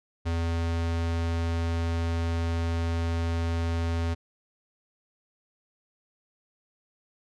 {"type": "tone", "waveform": "square", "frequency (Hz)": 83.6, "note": "E2", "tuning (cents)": 25, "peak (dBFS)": -26, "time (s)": [0.25, 4.15], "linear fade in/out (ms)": 20, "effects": ["low-pass 6000 Hz 12 dB/octave"]}